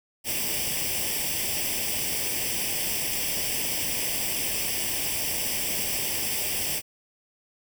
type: noise with comb filter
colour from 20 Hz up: white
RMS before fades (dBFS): -28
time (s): 0.24-6.82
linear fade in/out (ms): 50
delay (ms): 0.37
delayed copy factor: +0.8
effects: none